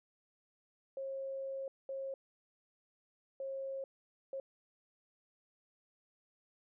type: tone bursts at uneven times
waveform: sine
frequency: 540 Hz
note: C#5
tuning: 45 cents flat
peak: -38 dBFS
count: 4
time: 0.97-1.68 / 1.89-2.14 / 3.4-3.84 / 4.33-4.4 s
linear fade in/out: 2 ms
effects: none